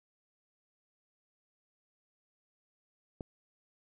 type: click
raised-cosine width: 2 ms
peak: -26 dBFS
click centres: 3.208 s
effects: none